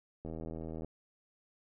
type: click train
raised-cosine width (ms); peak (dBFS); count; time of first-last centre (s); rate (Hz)
2; -29; 49; 0.25-0.846; 80.5
effects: none